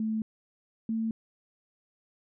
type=tone pair in turn; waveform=sine; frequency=219.3 / 223.9 Hz; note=A3 / A3; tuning=-6 / +30 cents; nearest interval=unison; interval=36 cents; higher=second; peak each=-27 dBFS; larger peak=neither; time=0-0.22 / 0.89-1.11 s; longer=neither; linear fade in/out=2 ms; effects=none